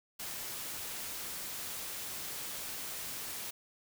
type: noise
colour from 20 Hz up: white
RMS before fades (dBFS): -41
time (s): 0.19-3.51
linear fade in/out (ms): 10
effects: none